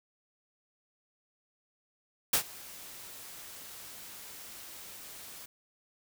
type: noise with ADSR envelope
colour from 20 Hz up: white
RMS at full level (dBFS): -24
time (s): 2.33-5.46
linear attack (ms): 5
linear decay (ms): 90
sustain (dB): -23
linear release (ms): 6
effects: none